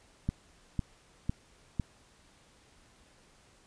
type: click train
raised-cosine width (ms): 5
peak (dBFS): -17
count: 4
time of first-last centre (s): 0.29-1.798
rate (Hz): 1.99
effects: pink hiss -62 dBFS RMS until 3.66 s + resampled to 22050 Hz